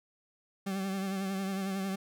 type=tone with vibrato; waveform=40% pulse; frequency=193.2 Hz; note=G3; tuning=25 cents flat; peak=-31 dBFS; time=0.66-1.96 s; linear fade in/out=10 ms; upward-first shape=triangle; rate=11 Hz; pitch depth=47 cents each way; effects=none